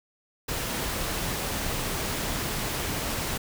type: noise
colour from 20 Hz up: pink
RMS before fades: -30 dBFS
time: 0.48-3.38 s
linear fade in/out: 10 ms
effects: none